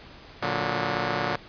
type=chord; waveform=5% pulse; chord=Bb augmented; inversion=none; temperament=just; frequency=116.54 / 145.68 / 182.1 Hz; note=Bb2 / D3 / F#3; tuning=0 / -14 / -27 cents; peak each=-19 dBFS; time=0.42-1.36 s; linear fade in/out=5 ms; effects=pink hiss -47 dBFS RMS until 1.48 s + resampled to 11025 Hz